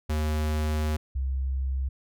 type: tone pair in turn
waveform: square / sine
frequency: 76.7 / 66.16 Hz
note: D#2 / C2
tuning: -24 / +20 cents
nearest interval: minor third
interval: 256 cents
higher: first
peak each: -25 dBFS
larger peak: neither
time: 0.09-0.97 / 1.15-1.89 s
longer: first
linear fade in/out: 10 ms
effects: none